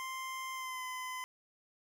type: tone with pitch glide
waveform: 25% pulse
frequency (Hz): 1046.5 to 1019.1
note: C6 to C6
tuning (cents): 0 to -46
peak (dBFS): -35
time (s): 0-1.24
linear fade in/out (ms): 0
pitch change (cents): -46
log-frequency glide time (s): 0.53-0.84
effects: none